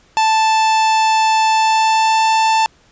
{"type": "tone with pitch glide", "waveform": "45% pulse", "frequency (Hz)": [880, 885.6], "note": ["A5", "A5"], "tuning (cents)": [0, 11], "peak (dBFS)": -11, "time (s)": [0.17, 2.66], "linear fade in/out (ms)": 0, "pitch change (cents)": 11, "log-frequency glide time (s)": [1.49, 2.25], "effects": ["pink hiss -52 dBFS RMS until 2.91 s", "resampled to 16000 Hz"]}